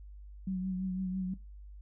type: tone with vibrato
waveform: sine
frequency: 186.3 Hz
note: F#3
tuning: 12 cents sharp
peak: -31 dBFS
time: 0.47-1.34 s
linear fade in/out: 5 ms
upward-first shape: triangle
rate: 6 Hz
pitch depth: 39 cents each way
effects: noise-tail reverb RT60 0.2 s tail -18 dB re dry + added 50 Hz sine -46 dBFS peak until 1.81 s